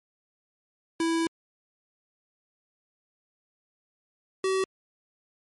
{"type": "tone pair in turn", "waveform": "square", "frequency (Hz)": [329.6, 380.7], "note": ["E4", "F#4"], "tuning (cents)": [0, 49], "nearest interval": "major second", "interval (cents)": 249, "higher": "second", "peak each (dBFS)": -24, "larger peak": "neither", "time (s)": [[1, 1.27], [4.44, 4.64]], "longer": "first", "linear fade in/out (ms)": 2, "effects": ["MP3 48 kbps"]}